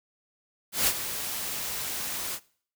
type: noise with ADSR envelope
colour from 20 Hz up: white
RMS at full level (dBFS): -22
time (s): 0.72-2.4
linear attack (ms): 150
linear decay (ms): 55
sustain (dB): -11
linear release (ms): 61
effects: noise-tail reverb RT60 0.5 s tail -21 dB re dry